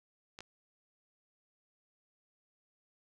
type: clicks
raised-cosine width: 0.2 ms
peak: -29 dBFS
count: 2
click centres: 0.389 / 0.406 s
effects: none